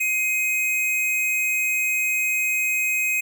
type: tone pair together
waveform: square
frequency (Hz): 2119 / 2520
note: C7 / D#7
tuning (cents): +21 / +21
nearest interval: minor third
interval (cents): 300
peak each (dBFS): -33 / -21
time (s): 0-3.21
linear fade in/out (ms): 10
effects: none